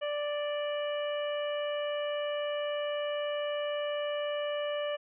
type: harmonic tone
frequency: 587.3 Hz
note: D5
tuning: in tune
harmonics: 1 / 2 / 3 / 4 / 5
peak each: -31 / -42 / -43 / -47 / -42 dBFS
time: 0.01-4.97 s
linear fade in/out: 20 ms
effects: none